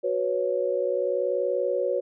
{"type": "chord", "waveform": "sine", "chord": "F# suspended fourth", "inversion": "none", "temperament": "equal", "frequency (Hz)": [370, 493.9, 554.4], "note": ["F#4", "B4", "C#5"], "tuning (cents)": [0, 0, 0], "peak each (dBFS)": [-29, -27, -26], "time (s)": [0.03, 2.01], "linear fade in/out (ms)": 20, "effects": []}